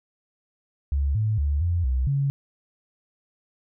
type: tone with pitch steps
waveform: sine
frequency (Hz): 70.2 / 108.1 / 72.2 / 86.5 / 64.2 / 139.3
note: C#2 / A2 / D2 / F2 / C2 / C#3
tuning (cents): +22 / -30 / -29 / -16 / -32 / +9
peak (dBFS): -20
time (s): 0.92-2.3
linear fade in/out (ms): 0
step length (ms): 230
effects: none